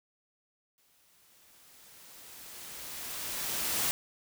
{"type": "noise with exponential growth", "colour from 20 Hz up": "white", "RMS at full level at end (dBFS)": -29, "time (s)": [0.78, 3.91], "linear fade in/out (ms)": 0, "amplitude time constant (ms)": 680, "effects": []}